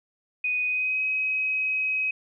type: tone with pitch glide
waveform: sine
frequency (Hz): 2489 to 2537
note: D#7 to D#7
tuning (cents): 0 to +33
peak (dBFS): -23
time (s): 0.44-2.11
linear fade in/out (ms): 5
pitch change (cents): +33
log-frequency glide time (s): 0.65-1.02
effects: none